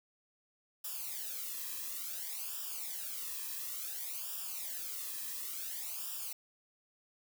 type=noise with flanger; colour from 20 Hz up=blue; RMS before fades=-41 dBFS; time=0.84-6.33 s; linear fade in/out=5 ms; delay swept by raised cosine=0.47 to 1.4 ms; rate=0.57 Hz; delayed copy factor=-0.9; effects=none